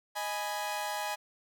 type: chord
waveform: sawtooth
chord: G# minor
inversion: second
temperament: equal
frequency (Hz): 622.3 / 830.6 / 987.8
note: D#5 / G#5 / B5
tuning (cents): 0 / 0 / 0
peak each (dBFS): -36 / -31 / -36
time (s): 0.15-1.16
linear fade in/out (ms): 20
effects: none